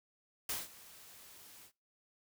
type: noise with ADSR envelope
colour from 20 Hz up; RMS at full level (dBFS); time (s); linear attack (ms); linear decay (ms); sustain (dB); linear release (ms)
white; -36; 0.49-1.72; 4; 180; -20; 78
effects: noise-tail reverb RT60 0.3 s tail -24 dB re dry